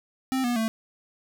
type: tone with pitch steps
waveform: square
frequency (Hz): 262.3 / 241.9 / 223.1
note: C4 / B3 / A3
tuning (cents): +4 / -36 / +24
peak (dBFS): -24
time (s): 0.32-0.68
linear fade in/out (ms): 0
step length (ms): 120
effects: none